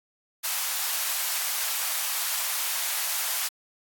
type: high-pass noise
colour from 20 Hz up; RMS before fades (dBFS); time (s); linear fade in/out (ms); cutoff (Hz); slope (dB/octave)
white; -28; 0.43-3.49; 20; 710; 24
effects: AAC 64 kbps